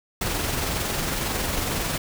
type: noise with amplitude modulation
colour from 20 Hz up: pink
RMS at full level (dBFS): -25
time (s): 0.21-1.98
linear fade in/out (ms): 5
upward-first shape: sine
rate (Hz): 22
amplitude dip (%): 30
effects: none